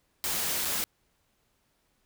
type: noise with dropouts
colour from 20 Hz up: white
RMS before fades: -30 dBFS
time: 0.24-0.84 s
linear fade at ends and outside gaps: 0 ms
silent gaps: 0.65-0.654 s
effects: pink hiss -72 dBFS RMS until 2.05 s